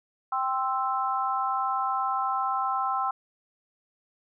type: chord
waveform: sine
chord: C major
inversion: second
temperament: equal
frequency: 784 / 1046.5 / 1318.5 Hz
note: G5 / C6 / E6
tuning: 0 / 0 / 0 cents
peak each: -29 dBFS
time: 0.32-3.11 s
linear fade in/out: 5 ms
effects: none